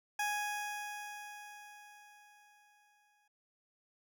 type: tone with exponential decay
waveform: 20% pulse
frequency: 830.6 Hz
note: G#5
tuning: in tune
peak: -27 dBFS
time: 0.19-3.28 s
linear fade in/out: 5 ms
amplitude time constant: 670 ms
effects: none